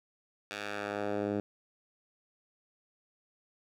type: tone with band-pass filter sweep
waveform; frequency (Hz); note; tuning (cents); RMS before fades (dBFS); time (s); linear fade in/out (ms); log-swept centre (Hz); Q
10% pulse; 102.7; G#2; -19; -35; 0.51-1.4; 0; 2900 to 290; 0.81
effects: none